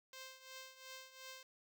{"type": "tone with tremolo", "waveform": "5% pulse", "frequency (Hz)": 523.3, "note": "C5", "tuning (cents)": 0, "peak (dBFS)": -37, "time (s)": [0.13, 1.43], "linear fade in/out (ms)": 2, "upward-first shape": "triangle", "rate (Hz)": 2.8, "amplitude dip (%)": 80, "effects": []}